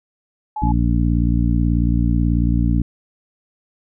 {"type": "tone", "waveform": "sine", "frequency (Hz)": 853, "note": "G#5", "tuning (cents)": 46, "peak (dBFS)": -22, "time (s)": [0.56, 0.72], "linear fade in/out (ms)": 5}
{"type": "harmonic tone", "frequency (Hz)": 58.3, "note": "A#1", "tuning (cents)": 1, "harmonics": [1, 2, 3, 4, 5], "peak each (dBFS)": [-17, -20, -22, -23, -24], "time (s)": [0.62, 2.82], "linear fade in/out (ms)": 5}
{"effects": []}